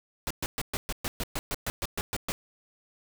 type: noise bursts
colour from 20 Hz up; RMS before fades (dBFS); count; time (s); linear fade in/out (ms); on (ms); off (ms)
pink; -31; 14; 0.27-2.32; 0; 35; 120
effects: none